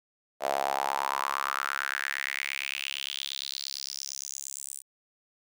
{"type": "tone with high-pass filter sweep", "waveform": "sawtooth", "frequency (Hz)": 68.7, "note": "C#2", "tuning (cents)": -15, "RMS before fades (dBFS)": -33, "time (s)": [0.4, 4.83], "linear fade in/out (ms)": 50, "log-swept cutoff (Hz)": [640, 8800], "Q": 4.7, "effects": []}